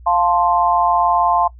sine chord, F major, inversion none, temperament equal, 698.5 / 880 / 1046.5 Hz, F5 / A5 / C6, 0 / 0 / 0 cents, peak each -17 dBFS, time 0.06-1.48 s, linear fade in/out 10 ms, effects noise-tail reverb RT60 0.1 s tail -19 dB re dry + added 60 Hz sine -37 dBFS peak until 1.59 s

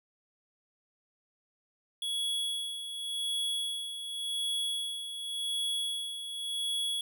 square tone with tremolo, 3360 Hz, G#7, 19 cents sharp, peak -30 dBFS, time 2.02-7.01 s, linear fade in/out 2 ms, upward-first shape sine, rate 0.89 Hz, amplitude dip 60%, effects none

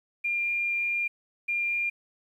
sine tone pair in turn, 2399 / 2399 Hz, D7 / D7, +36 / +36 cents, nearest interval unison, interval 0 cents, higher neither, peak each -25 dBFS, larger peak neither, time 0.24-1.08 / 1.48-1.9 s, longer first, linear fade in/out 10 ms, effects 10-bit

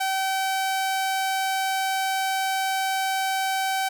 sawtooth tone, 768 Hz, G5, 36 cents flat, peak -19 dBFS, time 0-3.89 s, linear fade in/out 10 ms, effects none

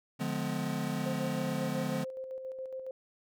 square chord, D diminished seventh, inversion none, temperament just, 146.83 / 176.2 / 211.4 / 253.7 Hz, D3 / F3 / Ab3 / Cb4, 0 / +16 / +31 / +47 cents, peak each -38 dBFS, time 0.19-2.05 s, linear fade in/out 20 ms
sine tone with tremolo, 523 Hz, C5, 1 cent flat, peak -36 dBFS, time 1.06-2.91 s, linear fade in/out 2 ms, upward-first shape square, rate 7.2 Hz, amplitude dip 40%
effects none

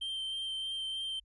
triangle tone with vibrato, 3136 Hz, G7, in tune, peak -33 dBFS, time 0.01-1.2 s, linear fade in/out 10 ms, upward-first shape sine, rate 3.2 Hz, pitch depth 12 cents each way, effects added 50 Hz sine -63 dBFS peak until 1.24 s + resampled to 24000 Hz

